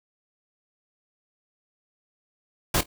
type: noise with echo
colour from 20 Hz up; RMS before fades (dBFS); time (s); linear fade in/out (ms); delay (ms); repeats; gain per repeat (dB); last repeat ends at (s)
pink; -22; 2.74-2.81; 5; 25; 2; -15; 2.86
effects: none